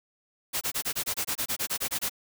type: noise bursts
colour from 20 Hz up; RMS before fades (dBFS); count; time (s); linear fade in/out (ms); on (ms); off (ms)
white; -29; 15; 0.53-2.096; 20; 82; 24
effects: none